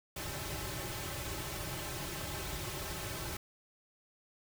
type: noise with comb filter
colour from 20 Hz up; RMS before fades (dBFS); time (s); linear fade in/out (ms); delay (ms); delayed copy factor
pink; -40; 0.16-3.37; 5; 4.2; -0.95
effects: none

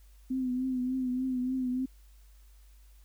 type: tone with vibrato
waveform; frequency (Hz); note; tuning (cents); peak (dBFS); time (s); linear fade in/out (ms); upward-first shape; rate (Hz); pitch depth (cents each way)
sine; 255.6; C4; -40; -28; 0.3-1.86; 10; triangle; 3.4; 53
effects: added 50 Hz sine -53 dBFS peak until 3.04 s + white hiss -67 dBFS RMS until 3.04 s

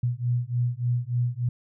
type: beating tone pair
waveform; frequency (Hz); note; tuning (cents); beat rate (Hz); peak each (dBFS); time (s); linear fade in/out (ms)
sine; 120.1 / 123.5; B2 / B2; -48 / 0; 3.4; -26; 0.03-1.49; 5
effects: none

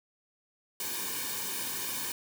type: noise with comb filter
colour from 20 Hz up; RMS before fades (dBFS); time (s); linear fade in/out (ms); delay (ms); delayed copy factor
white; -35; 0.8-2.12; 2; 1.5; -0.85
effects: none

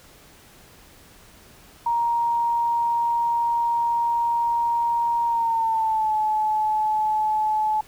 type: tone with pitch glide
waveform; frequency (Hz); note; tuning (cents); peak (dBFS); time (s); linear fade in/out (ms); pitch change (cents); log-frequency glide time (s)
sine; 938 to 860.1; A#5 to A5; +11 to -40; -19; 1.86-7.81; 5; -151; 5.26-6.14
effects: pink hiss -50 dBFS RMS until 7.87 s

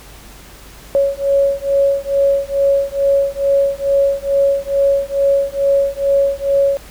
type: beating tone pair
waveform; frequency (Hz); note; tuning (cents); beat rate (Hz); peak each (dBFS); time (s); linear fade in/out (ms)
sine; 554.4 / 556.7; C#5 / C#5; 0 / +7; 2.3; -15; 0.95-6.77; 0
effects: added 50 Hz sine -39 dBFS peak until 6.9 s + pink hiss -40 dBFS RMS until 6.9 s

